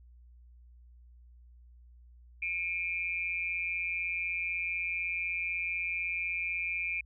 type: tone with amplitude modulation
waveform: sine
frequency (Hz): 2385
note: D7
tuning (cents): +26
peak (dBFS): -27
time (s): 2.42-7.01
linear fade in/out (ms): 5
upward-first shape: sine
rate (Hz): 176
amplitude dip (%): 85
effects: added 60 Hz sine -53 dBFS peak until 7.05 s